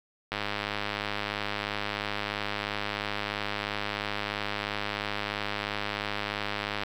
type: click train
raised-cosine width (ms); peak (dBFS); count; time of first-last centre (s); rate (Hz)
0.3; -14; 672; 0.32-6.835; 103
effects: 8-bit